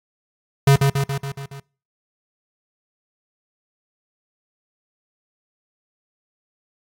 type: tone with echo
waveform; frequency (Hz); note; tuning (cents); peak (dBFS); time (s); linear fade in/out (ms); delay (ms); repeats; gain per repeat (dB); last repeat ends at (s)
square; 138.59; C#3; 0; -10; 0.67-0.76; 5; 140; 6; -4; 1.6
effects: noise-tail reverb RT60 0.4 s tail -24 dB re dry + AAC 48 kbps